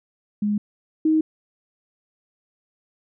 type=tone pair in turn; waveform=sine; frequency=207.7 / 314.3 Hz; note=G#3 / D#4; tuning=0 / +18 cents; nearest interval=perfect fifth; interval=718 cents; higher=second; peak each=-19 / -15 dBFS; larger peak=second; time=0.42-0.58 / 1.05-1.21 s; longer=neither; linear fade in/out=5 ms; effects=none